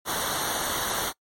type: noise with comb filter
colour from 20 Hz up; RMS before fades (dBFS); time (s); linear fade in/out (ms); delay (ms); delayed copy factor
pink; -28; 0.05-1.13; 50; 0.4; -0.85
effects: noise-tail reverb RT60 0.1 s tail -23 dB re dry + MP3 64 kbps